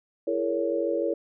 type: chord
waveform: sine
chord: A# half-diminished seventh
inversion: second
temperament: just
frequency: 335.6 / 419.5 / 466.2 / 559.4 Hz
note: E4 / G#4 / A#4 / C#5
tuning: +31 / +17 / 0 / +16 cents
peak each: -29 / -32 / -29 / -28 dBFS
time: 0.27-1.14 s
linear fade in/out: 5 ms
effects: none